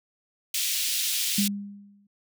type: high-pass noise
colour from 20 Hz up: pink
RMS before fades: -27 dBFS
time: 0.54-1.48 s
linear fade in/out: 5 ms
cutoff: 2800 Hz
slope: 24 dB/octave
type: tone with exponential decay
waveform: sine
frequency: 201.8 Hz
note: G#3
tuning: 49 cents flat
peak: -20 dBFS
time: 1.38-2.07 s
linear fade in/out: 5 ms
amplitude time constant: 150 ms
effects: none